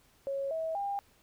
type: tone with pitch steps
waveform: sine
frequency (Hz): 550 / 646 / 801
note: C#5 / E5 / G5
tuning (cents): -14 / -35 / +37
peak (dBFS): -31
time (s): 0.27-0.99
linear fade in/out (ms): 0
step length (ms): 240
effects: pink hiss -65 dBFS RMS until 1.22 s